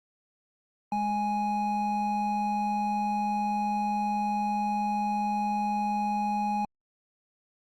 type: tone pair together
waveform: triangle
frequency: 207.7 / 830.6 Hz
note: G#3 / G#5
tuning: 0 / 0 cents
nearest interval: 2 octaves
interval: 2400 cents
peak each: -29 / -25 dBFS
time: 0.92-6.65 s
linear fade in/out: 2 ms
effects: Opus 48 kbps